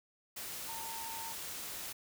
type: tone in noise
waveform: sine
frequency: 907 Hz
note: A#5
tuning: 48 cents flat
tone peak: -44 dBFS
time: 0.68-1.33 s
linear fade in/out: 10 ms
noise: white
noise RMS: -43 dBFS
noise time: 0.36-1.93 s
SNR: -4 dB
effects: none